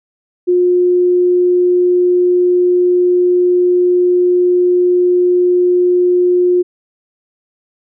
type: tone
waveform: sine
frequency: 357.8 Hz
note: F4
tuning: 42 cents sharp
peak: -8 dBFS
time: 0.47-6.63 s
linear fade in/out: 20 ms
effects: none